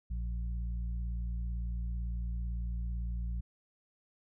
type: harmonic tone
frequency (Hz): 57.9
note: A#1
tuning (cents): -11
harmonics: 1 / 2 / 3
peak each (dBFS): -33 / -46 / -47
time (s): 0.1-3.41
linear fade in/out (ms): 10
effects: none